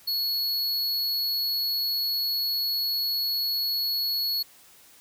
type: tone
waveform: square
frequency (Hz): 4365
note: C#8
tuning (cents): -28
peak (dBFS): -25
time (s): 0.07-4.43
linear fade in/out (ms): 10
effects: white hiss -54 dBFS RMS until 5 s